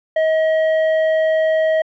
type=tone with hard clipping; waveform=sine; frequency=635 Hz; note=D#5; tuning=35 cents sharp; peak=-15 dBFS; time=0.16-1.82 s; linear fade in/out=5 ms; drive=8 dB; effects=low-pass 3000 Hz 12 dB/octave